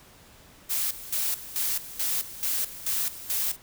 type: noise with tremolo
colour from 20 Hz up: blue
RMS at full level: -27 dBFS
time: 0.69-3.57 s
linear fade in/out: 20 ms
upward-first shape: square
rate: 2.3 Hz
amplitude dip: 80%
effects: pink hiss -53 dBFS RMS until 3.62 s